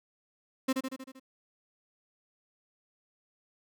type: tone with echo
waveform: 35% pulse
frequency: 263.3 Hz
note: C4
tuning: 11 cents sharp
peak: -23 dBFS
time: 0.68-0.73 s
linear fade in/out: 10 ms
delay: 78 ms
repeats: 6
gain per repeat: -4 dB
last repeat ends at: 1.198 s
effects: none